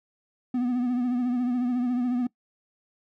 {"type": "tone with vibrato", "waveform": "triangle", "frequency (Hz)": 246.9, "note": "B3", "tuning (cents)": 0, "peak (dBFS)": -21, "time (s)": [0.54, 2.27], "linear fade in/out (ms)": 5, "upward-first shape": "triangle", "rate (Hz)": 14, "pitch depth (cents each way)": 61, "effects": ["noise-tail reverb RT60 0.1 s tail -21 dB re dry"]}